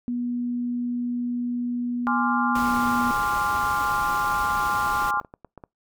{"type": "tone", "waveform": "sine", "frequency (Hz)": 242.8, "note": "B3", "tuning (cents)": -29, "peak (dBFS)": -24, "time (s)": [0.08, 3.11], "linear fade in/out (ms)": 0}
{"type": "chord", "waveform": "sine", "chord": "D half-diminished seventh", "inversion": "second", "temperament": "equal", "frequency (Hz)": [830.6, 1046.5, 1174.7, 1396.9], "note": ["Ab5", "C6", "D6", "F6"], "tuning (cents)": [0, 0, 0, 0], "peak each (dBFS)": -27, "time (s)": [2.07, 5.2], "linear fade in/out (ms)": 0}
{"type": "noise", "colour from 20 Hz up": "pink", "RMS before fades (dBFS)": -35, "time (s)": [2.55, 5.11], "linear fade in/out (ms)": 5}
{"type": "clicks", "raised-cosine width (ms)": 1, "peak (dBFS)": -27, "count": 11, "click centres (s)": [4.871, 4.907, 5.075, 5.14, 5.173, 5.213, 5.248, 5.339, 5.447, 5.577, 5.638]}
{"effects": ["noise-tail reverb RT60 0.2 s tail -26 dB re dry"]}